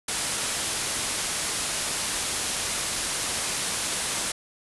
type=low-pass noise; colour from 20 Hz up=white; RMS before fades=-29 dBFS; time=0.08-4.32 s; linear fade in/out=5 ms; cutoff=11000 Hz; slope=96 dB/octave; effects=none